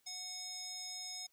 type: tone with band-pass filter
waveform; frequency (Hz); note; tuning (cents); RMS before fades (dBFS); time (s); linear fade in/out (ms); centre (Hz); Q
square; 736; F#5; -9; -45; 0.06-1.27; 10; 5800; 7.3
effects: white hiss -75 dBFS RMS until 1.32 s

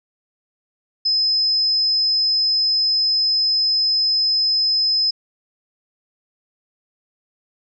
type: tone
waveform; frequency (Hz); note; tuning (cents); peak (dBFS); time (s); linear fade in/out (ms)
sine; 5100; D#8; +42; -15; 1.05-5.11; 10
effects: none

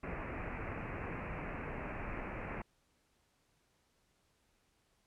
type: low-pass noise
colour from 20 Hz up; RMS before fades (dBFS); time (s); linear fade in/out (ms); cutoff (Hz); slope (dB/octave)
pink; -42; 0.03-2.62; 5; 2600; 96
effects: pink hiss -75 dBFS RMS until 5.06 s + low-pass 11000 Hz 12 dB/octave

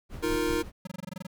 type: noise with tremolo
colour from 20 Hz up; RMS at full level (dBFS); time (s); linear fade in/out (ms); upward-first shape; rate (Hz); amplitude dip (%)
brown; -36; 0.09-0.72; 50; sine; 5.2; 55
type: chord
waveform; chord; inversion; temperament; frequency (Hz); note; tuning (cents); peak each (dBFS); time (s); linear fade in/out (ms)
square; Eb suspended second; none; equal; 311.1 / 349.2 / 466.2; Eb4 / F4 / Bb4; 0 / 0 / 0; -31; 0.22-0.63; 20
type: tone bursts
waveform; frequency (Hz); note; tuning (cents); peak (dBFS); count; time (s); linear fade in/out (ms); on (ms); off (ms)
square; 185; F#3; 0; -35; 10; 0.85-1.268; 5; 22; 22
effects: none

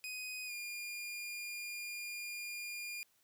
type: tone with pitch glide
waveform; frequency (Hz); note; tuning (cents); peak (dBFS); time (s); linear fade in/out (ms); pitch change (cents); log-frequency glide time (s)
sawtooth; 2500 to 2416; D#7 to D7; +8 to +48; -38; 0.04-3.03; 0; -60; 0.46-0.52
effects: white hiss -73 dBFS RMS until 3.23 s

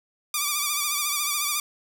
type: tone with vibrato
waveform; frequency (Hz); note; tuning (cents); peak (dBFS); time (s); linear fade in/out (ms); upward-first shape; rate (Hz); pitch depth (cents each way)
5% pulse; 1174.7; D6; 0; -12; 0.34-1.6; 2; sine; 14; 59
effects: none

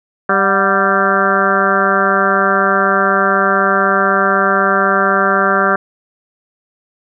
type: harmonic tone with a mistuned harmonic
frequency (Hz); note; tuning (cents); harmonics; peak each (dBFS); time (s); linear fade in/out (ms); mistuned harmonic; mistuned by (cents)
196; G3; 0; 1 / 2 / 3 / 4 / 5 / 6 / 7 / 8 / 9; -21 / -19 / -19 / -20 / -26 / -17 / -16 / -17 / -26; 0.29-5.76; 5; 4; -83
effects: none

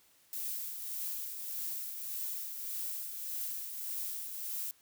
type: noise with tremolo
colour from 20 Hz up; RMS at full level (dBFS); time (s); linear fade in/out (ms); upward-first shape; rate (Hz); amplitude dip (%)
violet; -37; 0.33-4.71; 0; triangle; 1.7; 50
effects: white hiss -66 dBFS RMS until 4.81 s

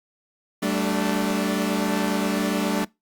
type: chord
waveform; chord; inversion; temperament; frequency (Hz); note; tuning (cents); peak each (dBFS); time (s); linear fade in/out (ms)
sawtooth; G suspended second; none; equal with one note detuned; 192.63 / 220 / 293.7; G3 / A3 / D4; -30 / 0 / 0; -22; 0.62-2.85; 10
effects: noise-tail reverb RT60 0.2 s tail -23 dB re dry + Opus 48 kbps

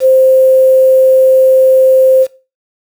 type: tone with quantisation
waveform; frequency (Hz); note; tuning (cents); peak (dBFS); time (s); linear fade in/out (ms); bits
sine; 523.3; C5; 0; -4; 0-2.27; 50; 5
effects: noise-tail reverb RT60 0.3 s tail -18 dB re dry

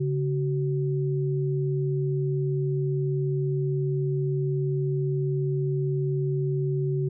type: tone pair together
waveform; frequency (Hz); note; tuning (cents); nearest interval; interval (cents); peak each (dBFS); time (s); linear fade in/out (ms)
sine; 140.7 / 375.6; C#3 / F#4; +26 / +26; octave + perfect fourth; 1700; -24 / -29; 0-7.09; 10
effects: none

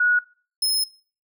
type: tone pair in turn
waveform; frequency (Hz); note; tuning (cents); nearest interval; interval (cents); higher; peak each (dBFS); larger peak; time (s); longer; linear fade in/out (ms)
sine / sawtooth; 1459 / 5169; F#6 / E8; -25 / -35; octave + minor seventh; 2190; second; -16; neither; 0-0.19 / 0.62-0.84; second; 5
effects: noise-tail reverb RT60 0.4 s tail -21 dB re dry

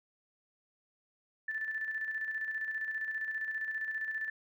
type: tone with tremolo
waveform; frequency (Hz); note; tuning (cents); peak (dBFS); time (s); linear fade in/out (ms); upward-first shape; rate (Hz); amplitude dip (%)
sine; 1760; A6; 0; -32; 1.48-4.3; 5; square; 15; 45
effects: none

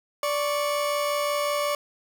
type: tone pair together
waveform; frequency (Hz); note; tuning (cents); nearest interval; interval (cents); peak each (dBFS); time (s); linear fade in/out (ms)
30% pulse; 583 / 1100.6; D5 / C#6; -13 / -13; major seventh; 1100; -22 / -28; 0.23-1.75; 2
effects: none

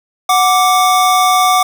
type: tone pair together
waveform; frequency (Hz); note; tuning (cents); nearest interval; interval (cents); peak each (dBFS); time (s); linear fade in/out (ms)
square; 738 / 1171.5; F#5 / D6; -5 / -5; minor sixth; 800; -12; 0.29-1.63; 5
effects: none

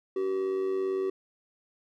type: tone with amplitude modulation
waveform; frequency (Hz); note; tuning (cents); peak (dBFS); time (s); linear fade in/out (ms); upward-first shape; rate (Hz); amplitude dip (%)
triangle; 381.5; G4; -47; -22; 0.16-1.1; 5; sine; 97.8; 55
effects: none

